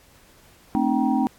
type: tone cluster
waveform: sine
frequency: 222.5 / 263.5 / 305.3 / 776 / 948 Hz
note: A3 / C4 / D#4 / G5 / A#5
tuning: +20 / +12 / -33 / -18 / +29 cents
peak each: -24 / -22 / -25 / -26 / -31 dBFS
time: 0.75-1.27 s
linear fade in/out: 0 ms
effects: pink hiss -54 dBFS RMS until 1.38 s + AAC 64 kbps